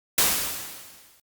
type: noise with exponential decay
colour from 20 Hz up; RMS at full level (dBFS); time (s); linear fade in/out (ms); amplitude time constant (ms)
white; -18; 0.18-1.2; 2; 220
effects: Opus 48 kbps